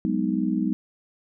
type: chord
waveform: sine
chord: G# minor seventh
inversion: third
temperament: just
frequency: 186.89 / 207.7 / 249.2 / 311.5 Hz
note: F#3 / G#3 / B3 / D#4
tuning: +18 / 0 / +16 / +2 cents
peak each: -27 dBFS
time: 0.05-0.73 s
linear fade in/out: 0 ms
effects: none